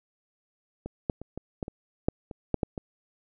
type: clicks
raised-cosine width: 2 ms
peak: -22 / -12 / -26 / -22 / -17 / -23 / -9 / -25 / -10 / -12 / -20 dBFS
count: 11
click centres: 0.86 / 1.098 / 1.216 / 1.376 / 1.628 / 1.681 / 2.085 / 2.312 / 2.543 / 2.632 / 2.778 s
effects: none